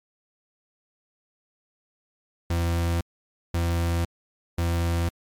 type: tone bursts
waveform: 40% pulse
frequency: 84.9 Hz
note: F2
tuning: 48 cents flat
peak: -21 dBFS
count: 3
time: 2.5-5.09 s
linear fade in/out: 5 ms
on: 510 ms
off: 530 ms
effects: MP3 96 kbps